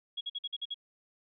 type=tone bursts; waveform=sine; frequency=3322 Hz; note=G#7; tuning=in tune; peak=-33 dBFS; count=7; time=0.17-0.744 s; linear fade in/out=10 ms; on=40 ms; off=49 ms; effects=none